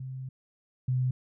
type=tone pair in turn; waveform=sine; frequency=130.81 / 127.6 Hz; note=C3 / C3; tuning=0 / -43 cents; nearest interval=unison; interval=43 cents; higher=first; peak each=-35 / -24 dBFS; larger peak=second; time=0-0.29 / 0.88-1.11 s; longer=first; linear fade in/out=5 ms; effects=none